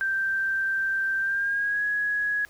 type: tone with pitch glide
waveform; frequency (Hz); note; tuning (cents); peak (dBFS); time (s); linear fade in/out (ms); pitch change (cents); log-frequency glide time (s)
sine; 1568 to 1670.9; G6 to G#6; 0 to +10; -23; 0.01-2.45; 0; +110; 1.2-1.84
effects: pink hiss -55 dBFS RMS until 2.49 s